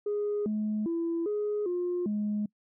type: tone with pitch steps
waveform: sine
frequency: 414.1 / 213.1 / 334.9 / 417.5 / 354.9 / 209.2 Hz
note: G#4 / G#3 / E4 / G#4 / F4 / G#3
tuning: -5 / +45 / +27 / +9 / +28 / +13 cents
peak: -26 dBFS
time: 0.06-2.46 s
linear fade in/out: 5 ms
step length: 400 ms
effects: noise-tail reverb RT60 0.1 s tail -24 dB re dry + tanh soft clip ceiling -24 dBFS